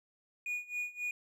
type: tone with tremolo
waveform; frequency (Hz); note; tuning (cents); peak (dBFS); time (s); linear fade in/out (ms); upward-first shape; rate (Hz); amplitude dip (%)
triangle; 2453; D#7; -25; -31; 0.46-1.11; 2; sine; 3.7; 90
effects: none